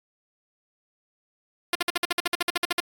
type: tone bursts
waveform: 5% pulse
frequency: 349.2 Hz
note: F4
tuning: in tune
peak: -10 dBFS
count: 15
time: 1.73-2.801 s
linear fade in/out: 2 ms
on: 21 ms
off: 54 ms
effects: AAC 48 kbps